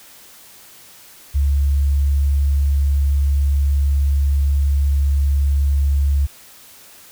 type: tone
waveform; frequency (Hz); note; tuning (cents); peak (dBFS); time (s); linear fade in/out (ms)
sine; 70.3; C#2; +25; -13; 1.34-6.27; 20
effects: white hiss -44 dBFS RMS until 7.11 s